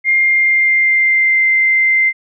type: tone with pitch glide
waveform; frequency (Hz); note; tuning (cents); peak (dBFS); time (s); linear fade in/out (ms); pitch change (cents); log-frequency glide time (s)
sine; 2117 to 2083; C7 to C7; +20 to -8; -9; 0.04-2.13; 50; -28; 0.14-1.46
effects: none